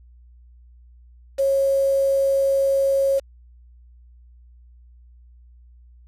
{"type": "tone with quantisation", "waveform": "sine", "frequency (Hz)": 546, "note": "C#5", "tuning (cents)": -26, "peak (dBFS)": -16, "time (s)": [1.38, 3.2], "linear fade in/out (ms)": 20, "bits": 6, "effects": ["added 60 Hz sine -46 dBFS peak until 6.07 s", "low-pass 12000 Hz 12 dB/octave"]}